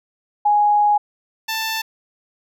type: tone pair in turn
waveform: sine / 10% pulse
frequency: 830.6 / 886.2 Hz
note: G#5 / A5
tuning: 0 / +12 cents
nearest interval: minor second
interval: 112 cents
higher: second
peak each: -12 / -13 dBFS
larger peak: first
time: 0.45-0.98 / 1.48-1.82 s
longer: first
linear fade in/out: 10 ms
effects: none